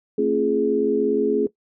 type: tone cluster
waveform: sine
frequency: 224.7 / 271.1 / 341.6 / 418.3 Hz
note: A3 / C#4 / F4 / G#4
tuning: +37 / -38 / -38 / +12 cents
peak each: -26 / -24 / -26 / -19 dBFS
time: 0.18-1.47 s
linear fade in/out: 5 ms
effects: noise-tail reverb RT60 0.1 s tail -18 dB re dry